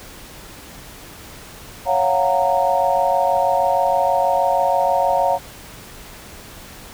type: chord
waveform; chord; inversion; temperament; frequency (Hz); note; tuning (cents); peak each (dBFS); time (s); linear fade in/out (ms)
sine; Gb major seventh; second; just; 555 / 693.7 / 740 / 925; Db5 / F5 / Gb5 / Bb5; +2 / -12 / 0 / -14; -20; 1.85-5.39; 50
effects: pink hiss -39 dBFS RMS until 6.93 s